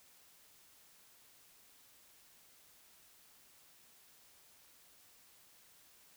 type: silence
effects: white hiss -64 dBFS RMS until 6.16 s